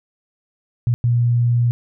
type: tone bursts at uneven times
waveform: sine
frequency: 119.8 Hz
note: A#2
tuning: 48 cents sharp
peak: -13 dBFS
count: 2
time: 0.87-0.94 / 1.04-1.71 s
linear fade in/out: 0 ms
effects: none